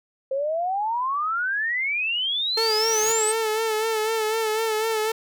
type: exponential sweep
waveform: sine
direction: up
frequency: 523.3 to 8372 Hz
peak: -22 dBFS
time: 0.31-3.32 s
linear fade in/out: 5 ms
type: noise with exponential growth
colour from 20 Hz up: white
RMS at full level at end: -30 dBFS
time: 2.33-3.12 s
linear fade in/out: 1 ms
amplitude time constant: 170 ms
type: tone with vibrato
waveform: sawtooth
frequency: 440 Hz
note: A4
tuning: in tune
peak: -18 dBFS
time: 2.57-5.12 s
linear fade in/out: 5 ms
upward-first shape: sine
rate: 4 Hz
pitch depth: 45 cents each way
effects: none